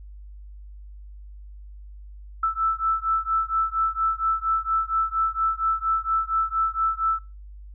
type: beating tone pair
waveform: sine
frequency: 1318.5 / 1322.8 Hz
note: E6 / E6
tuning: 0 / +6 cents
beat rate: 4.3 Hz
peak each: -24 dBFS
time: 2.43-7.19 s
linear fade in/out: 5 ms
effects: noise-tail reverb RT60 0.3 s tail -25 dB re dry + added 50 Hz sine -39 dBFS peak until 7.74 s